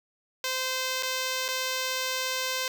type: tone with dropouts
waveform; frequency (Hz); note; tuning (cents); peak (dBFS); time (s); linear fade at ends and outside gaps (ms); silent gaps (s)
5% pulse; 517; C5; -21; -16; 0.44-2.68; 2; 1.026-1.031 / 1.482-1.486
effects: none